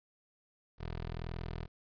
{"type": "tone", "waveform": "15% pulse", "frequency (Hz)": 41.21, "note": "E1", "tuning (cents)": 0, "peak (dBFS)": -32, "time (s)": [0.78, 1.68], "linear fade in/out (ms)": 50, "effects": ["resampled to 11025 Hz", "11-bit"]}